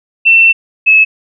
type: tone pair in turn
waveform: sine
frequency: 2689 / 2593 Hz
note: E7 / E7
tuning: +34 / -29 cents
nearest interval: minor second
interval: 63 cents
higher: first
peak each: -3 dBFS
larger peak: neither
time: 0.25-0.53 / 0.86-1.05 s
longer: first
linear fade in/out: 20 ms
effects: none